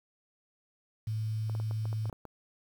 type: tone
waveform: sine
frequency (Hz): 109.4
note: A2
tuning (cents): -9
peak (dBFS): -30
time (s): 1.07-2.1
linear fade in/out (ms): 5
type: clicks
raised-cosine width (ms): 1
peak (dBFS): -30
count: 10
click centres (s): 1.497 / 1.551 / 1.6 / 1.711 / 1.855 / 1.929 / 2.056 / 2.096 / 2.128 / 2.253
effects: 9-bit